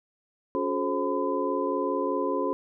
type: tone cluster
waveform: sine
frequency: 281.3 / 364.2 / 429.2 / 530 / 1010 Hz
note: C#4 / F#4 / A4 / C5 / B5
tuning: +26 / -27 / -43 / +22 / +39 cents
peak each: -31 dBFS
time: 0.55-2.53 s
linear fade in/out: 0 ms
effects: none